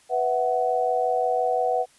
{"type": "chord", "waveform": "sine", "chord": "B suspended fourth", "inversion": "none", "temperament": "equal with one note detuned", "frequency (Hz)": [493.9, 659.3, 745.1], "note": ["B4", "E5", "F#5"], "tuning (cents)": [0, 0, 12], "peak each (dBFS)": [-25, -27, -23], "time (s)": [0.09, 1.86], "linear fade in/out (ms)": 50, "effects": ["white hiss -57 dBFS RMS until 1.98 s", "resampled to 24000 Hz"]}